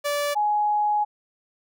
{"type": "tone pair in turn", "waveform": ["sawtooth", "sine"], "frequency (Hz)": [580, 837], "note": ["D5", "G#5"], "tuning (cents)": [-22, 13], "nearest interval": "tritone", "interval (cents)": 635, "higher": "second", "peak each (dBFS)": -19, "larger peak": "neither", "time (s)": [[0.04, 0.35], [0.35, 1.05]], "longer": "second", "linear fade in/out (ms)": 20, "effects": []}